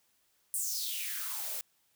blue noise with high-pass filter sweep, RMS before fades -36 dBFS, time 0.54-1.61 s, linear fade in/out 0 ms, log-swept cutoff 9300 to 450 Hz, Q 4.9, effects white hiss -72 dBFS RMS until 1.95 s

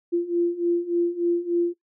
sine beating tone pair, 343.2 / 346.6 Hz, F4 / F4, -30 / -13 cents, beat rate 3.4 Hz, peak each -25 / -22 dBFS, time 0.12-1.74 s, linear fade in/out 20 ms, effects noise-tail reverb RT60 0.1 s tail -19 dB re dry

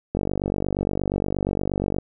click train, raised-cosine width 2 ms, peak -10 dBFS, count 90, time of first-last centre 0.15-1.985 s, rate 48.5 Hz, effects none

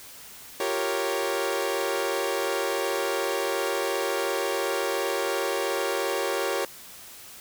sawtooth chord, G half-diminished seventh, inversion third, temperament equal, 349.2 / 392 / 466.2 / 554.4 Hz, F4 / G4 / Bb4 / Db5, 0 / 0 / 0 / 0 cents, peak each -30 / -26 / -27 / -26 dBFS, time 0.6-6.65 s, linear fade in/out 2 ms, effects white hiss -45 dBFS RMS until 7.4 s

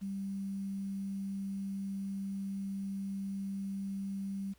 sine tone with quantisation, 196 Hz, G3, in tune, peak -35 dBFS, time 0.01-4.54 s, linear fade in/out 20 ms, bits 10, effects added 60 Hz sine -66 dBFS peak until 4.58 s + pink hiss -69 dBFS RMS until 4.58 s

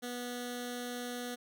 10% pulse tone with notch filter, 244.6 Hz, B3, 16 cents flat, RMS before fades -40 dBFS, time 0.02-1.36 s, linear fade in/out 20 ms, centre 1000 Hz, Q 1.1, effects none

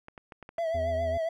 clicks, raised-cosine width 0.5 ms, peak -29 dBFS, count 6, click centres 0.084 / 0.178 / 0.322 / 0.427 / 0.491 / 0.583 s
triangle tone with vibrato, 659.3 Hz, E5, in tune, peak -25 dBFS, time 0.58-1.29 s, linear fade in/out 5 ms, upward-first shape triangle, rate 7.3 Hz, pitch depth 60 cents each way
harmonic tone, 82.8 Hz, E2, 8 cents sharp, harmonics 1 / 3 / 5 / 7 / 9, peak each -33 / -43 / -47 / -50 / -52 dBFS, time 0.74-1.18 s, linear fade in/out 10 ms
effects none

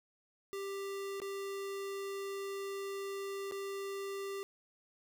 square tone with dropouts, 394.3 Hz, G4, 10 cents sharp, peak -39 dBFS, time 0.53-4.43 s, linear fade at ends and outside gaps 0 ms, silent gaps 1.201-1.218 / 3.512-3.521 s, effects none

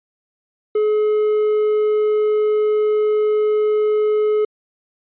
triangle tone, 425.3 Hz, G#4, 41 cents sharp, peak -12 dBFS, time 0.75-4.45 s, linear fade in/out 5 ms, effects resampled to 8000 Hz

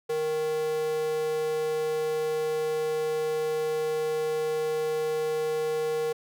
square tone with high-pass filter, 155.56 Hz, D#3, in tune, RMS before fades -28 dBFS, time 0.09-6.13 s, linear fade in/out 10 ms, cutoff 440 Hz, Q 4.6, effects none

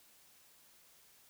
silence, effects white hiss -64 dBFS RMS until 1.29 s

